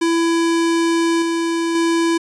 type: tone with level steps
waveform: square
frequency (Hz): 333.5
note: E4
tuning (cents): +20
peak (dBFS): -15 / -18 / -15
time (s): 0.01-2.18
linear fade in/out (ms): 10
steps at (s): 1.22 / 1.75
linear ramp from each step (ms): 2
effects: resampled to 22050 Hz